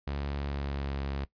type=tone with pitch glide; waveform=sawtooth; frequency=70.7 to 69.09 Hz; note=C#2 to C#2; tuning=+35 to -5 cents; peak=-28 dBFS; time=0.07-1.25 s; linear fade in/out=5 ms; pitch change=-40 cents; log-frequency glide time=0.42-0.96 s; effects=noise-tail reverb RT60 0.1 s tail -18 dB re dry + resampled to 11025 Hz